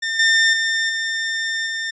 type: tone with level steps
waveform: sawtooth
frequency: 1805 Hz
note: A6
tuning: 44 cents sharp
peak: -17 / -9 / -14 / -17 / -19 dBFS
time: 0.02-1.91 s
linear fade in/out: 10 ms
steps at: 0.19 / 0.53 / 0.89 / 1.66 s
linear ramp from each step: 5 ms
effects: resampled to 16000 Hz